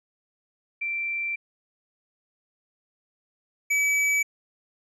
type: tone pair in turn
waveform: sine / square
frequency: 2349 / 2290 Hz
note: D7 / D7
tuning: 0 / -44 cents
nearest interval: unison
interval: 44 cents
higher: first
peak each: -26 / -21 dBFS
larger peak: second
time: 0.81-1.36 / 3.7-4.23 s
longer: first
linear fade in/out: 10 ms
effects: low-pass 11000 Hz 12 dB/octave